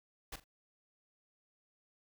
pink noise with echo, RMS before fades -44 dBFS, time 0.32-0.36 s, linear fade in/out 5 ms, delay 41 ms, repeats 2, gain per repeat -13 dB, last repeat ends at 0.442 s, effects none

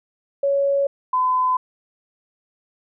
sine tone pair in turn, 558 / 1015.1 Hz, C#5 / B5, +11 / +47 cents, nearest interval minor seventh, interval 1036 cents, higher second, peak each -16 dBFS, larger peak neither, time 0.43-0.87 / 1.13-1.57 s, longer neither, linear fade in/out 5 ms, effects none

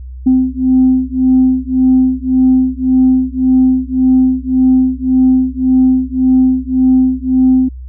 sine beating tone pair, 257.2 / 259 Hz, C4 / C4, -30 / -17 cents, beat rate 1.8 Hz, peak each -10 dBFS, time 0.26-7.69 s, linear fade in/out 10 ms, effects tanh soft clip ceiling -1 dBFS + added 63 Hz sine -25 dBFS peak until 7.88 s

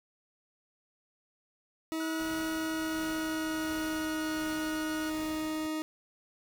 40% pulse tone with pitch glide, 320.3 to 312.1 Hz, E4 to D#4, -50 to +5 cents, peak -31 dBFS, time 1.92-5.82 s, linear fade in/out 0 ms, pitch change -45 cents, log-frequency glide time 2.2-4.47 s
40% pulse tone, 1459 Hz, F#6, 25 cents flat, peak -39 dBFS, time 2-5.1 s, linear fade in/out 5 ms
pink noise with tremolo, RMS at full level -46 dBFS, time 2.19-5.67 s, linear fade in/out 5 ms, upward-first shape triangle, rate 1.4 Hz, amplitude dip 55%
effects none

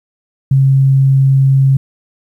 sine tone, 135.2 Hz, C#3, 43 cents flat, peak -6 dBFS, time 0.51-1.77 s, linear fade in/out 5 ms, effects 8-bit

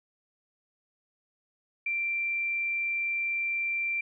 sine tone, 2357 Hz, D7, 6 cents sharp, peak -27 dBFS, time 1.86-4.01 s, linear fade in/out 5 ms, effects none

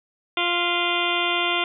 harmonic tone with a mistuned harmonic, 349.2 Hz, F4, in tune, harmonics 1 / 2 / 3 / 4 / 6 / 7 / 8 / 9 / 10, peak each -29 / -29 / -29 / -29 / -29 / -29 / -29 / -29 / -29 dBFS, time 0.37-1.64 s, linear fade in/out 2 ms, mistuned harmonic 6, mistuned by -21 cents, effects none

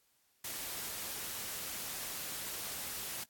white noise, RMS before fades -41 dBFS, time 0.44-3.24 s, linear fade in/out 5 ms, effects white hiss -73 dBFS RMS until 3.29 s + AAC 64 kbps

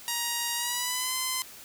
5% pulse tone with pitch glide, 944 to 1029.4 Hz, A#5 to C6, +22 to -29 cents, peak -16 dBFS, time 0.08-1.42 s, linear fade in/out 0 ms, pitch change +149 cents, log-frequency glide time 0.55-1.14 s, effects white hiss -47 dBFS RMS until 1.64 s

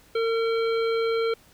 harmonic tone, 455.1 Hz, A#4, 42 cents flat, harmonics 1 / 3 / 5 / 7 / 9, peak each -22 / -32 / -36 / -39 / -41 dBFS, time 0.15-1.34 s, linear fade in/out 5 ms, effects pink hiss -56 dBFS RMS until 1.53 s

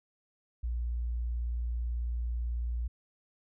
sine tone, 59.1 Hz, A#1, 24 cents sharp, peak -30 dBFS, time 0.63-2.88 s, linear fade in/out 10 ms, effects none

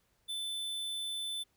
square tone, 3520 Hz, A7, in tune, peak -36 dBFS, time 0.28-1.44 s, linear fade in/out 20 ms, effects pink hiss -74 dBFS RMS until 1.56 s

